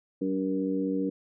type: harmonic tone with a mistuned harmonic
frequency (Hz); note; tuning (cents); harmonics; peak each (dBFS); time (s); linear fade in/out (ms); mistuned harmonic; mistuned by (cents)
95.5; G2; -45; 2 / 3 / 4 / 5; -32 / -28 / -38 / -33; 0.21-1.1; 10; 5; -15
effects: none